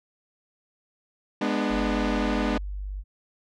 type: chord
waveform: sawtooth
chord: G# diminished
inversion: none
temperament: equal with one note detuned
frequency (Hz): 207.7 / 246.9 / 298.8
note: G#3 / B3 / D4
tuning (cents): 0 / 0 / +30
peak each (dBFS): -24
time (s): 1.41-2.58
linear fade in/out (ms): 5
type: tone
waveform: sine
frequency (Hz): 49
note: G1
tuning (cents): 0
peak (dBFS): -30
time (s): 1.69-3.04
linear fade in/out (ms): 50
effects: low-pass 4000 Hz 12 dB/octave